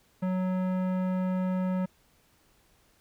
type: tone with tanh clipping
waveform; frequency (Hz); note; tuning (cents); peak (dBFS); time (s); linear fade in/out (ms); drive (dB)
sine; 185; F#3; 0; -28; 0.22-1.86; 10; 16
effects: pink hiss -65 dBFS RMS until 3 s